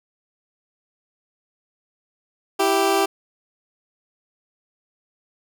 20% pulse tone pair together, 329.6 / 392 Hz, E4 / G4, 0 / 0 cents, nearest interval minor third, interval 300 cents, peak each -18 / -13 dBFS, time 2.59-3.06 s, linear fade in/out 10 ms, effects none

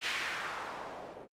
blue noise with low-pass filter sweep, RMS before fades -39 dBFS, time 0.01-1.28 s, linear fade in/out 50 ms, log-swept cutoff 2700 to 450 Hz, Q 1.6, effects Opus 48 kbps

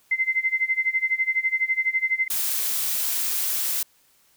sine tone with tremolo, 2071 Hz, C7, 18 cents flat, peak -17 dBFS, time 0.11-2.28 s, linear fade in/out 5 ms, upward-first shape sine, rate 12 Hz, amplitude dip 90%
blue noise, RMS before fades -25 dBFS, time 2.3-3.83 s, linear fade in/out 5 ms
effects white hiss -61 dBFS RMS until 4.36 s

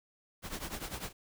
pink noise with tremolo, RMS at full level -37 dBFS, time 0.42-1.13 s, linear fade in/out 50 ms, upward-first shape triangle, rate 10 Hz, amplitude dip 85%, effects none

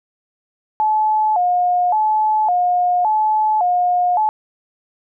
sine tone with vibrato, 785 Hz, G5, 2 cents sharp, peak -13 dBFS, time 0.8-4.29 s, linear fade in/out 0 ms, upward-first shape square, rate 0.89 Hz, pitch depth 160 cents each way, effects none

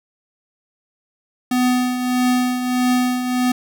square tone with tremolo, 250.1 Hz, B3, 22 cents sharp, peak -14 dBFS, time 1.51-3.52 s, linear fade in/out 5 ms, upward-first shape triangle, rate 1.6 Hz, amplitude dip 60%, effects none

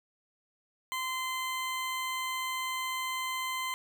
20% pulse tone, 1034 Hz, C6, 21 cents flat, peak -27 dBFS, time 0.92-3.74 s, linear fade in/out 0 ms, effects none

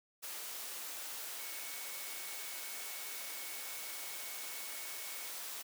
sine tone in noise, 2217 Hz, C#7, in tune, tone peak -53 dBFS, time 1.38-5.3 s, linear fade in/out 20 ms, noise white, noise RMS -44 dBFS, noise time 0.22-5.63 s, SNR -12 dB, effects high-pass 400 Hz 12 dB/octave

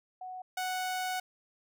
sine / sawtooth tone pair in turn, 740 / 740 Hz, F#5 / F#5, 0 / 0 cents, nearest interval unison, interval 0 cents, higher neither, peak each -39 / -28 dBFS, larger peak second, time 0.21-0.42 / 0.57-1.2 s, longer second, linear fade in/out 5 ms, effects none

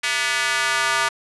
square tone with high-pass filter sweep, 133.1 Hz, C3, 30 cents sharp, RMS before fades -21 dBFS, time 0.03-1.09 s, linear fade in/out 10 ms, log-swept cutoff 2000 to 1200 Hz, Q 1.7, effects resampled to 24000 Hz

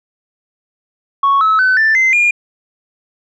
sine tone with pitch steps, 1108.7 / 1295.8 / 1514.5 / 1770.1 / 2069 / 2418 Hz, C#6 / E6 / F#6 / A6 / C7 / D7, 0 / -30 / +40 / +10 / -20 / +50 cents, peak -7 dBFS, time 1.23-2.31 s, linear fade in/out 5 ms, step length 180 ms, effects tanh soft clip ceiling -6 dBFS

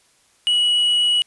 triangle tone with quantisation, 2927 Hz, F#7, 19 cents flat, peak -13 dBFS, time 0.47-1.22 s, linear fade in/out 0 ms, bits 7, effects white hiss -58 dBFS RMS until 1.26 s + resampled to 24000 Hz

